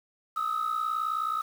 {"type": "tone pair together", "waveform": "sine", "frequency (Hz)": [1244.5, 1303.8], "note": ["D#6", "E6"], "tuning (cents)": [0, -19], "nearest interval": "minor second", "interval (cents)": 81, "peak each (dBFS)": -28, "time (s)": [0.36, 1.42], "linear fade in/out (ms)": 10, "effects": ["tanh soft clip ceiling -23 dBFS", "8-bit"]}